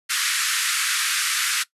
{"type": "band-pass noise", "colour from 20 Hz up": "pink", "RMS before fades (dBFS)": -23, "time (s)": [0.09, 1.64], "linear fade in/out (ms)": 20, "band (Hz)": [1300, 12000], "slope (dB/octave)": 48, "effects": ["noise-tail reverb RT60 0.1 s tail -19 dB re dry", "resampled to 32000 Hz"]}